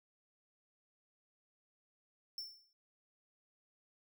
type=tone with exponential decay; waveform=square; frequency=5390 Hz; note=E8; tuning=38 cents sharp; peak=-39 dBFS; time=2.38-2.73 s; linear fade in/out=1 ms; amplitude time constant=76 ms; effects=none